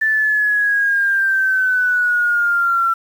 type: exponential sweep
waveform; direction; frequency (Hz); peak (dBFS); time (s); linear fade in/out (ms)
sine; down; 1765 to 1350; -13; 0.01-2.94; 10
effects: 7-bit